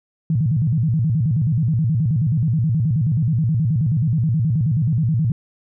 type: tone with vibrato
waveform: sine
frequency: 135.8 Hz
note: C#3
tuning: 35 cents flat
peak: -15 dBFS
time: 0.3-5.32 s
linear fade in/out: 2 ms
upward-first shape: square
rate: 9.4 Hz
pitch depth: 290 cents each way
effects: none